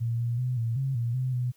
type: tone with pitch steps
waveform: sine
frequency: 116.5 / 118.5 / 125.9 / 115.1 / 134.6 / 117.8 / 128.8 / 123.9 Hz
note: A#2 / A#2 / B2 / A#2 / C3 / A#2 / C3 / B2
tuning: -1 / +29 / +34 / -22 / +49 / +19 / -27 / +6 cents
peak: -25 dBFS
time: 0-1.52 s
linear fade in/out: 20 ms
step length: 190 ms
effects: white hiss -65 dBFS RMS until 1.56 s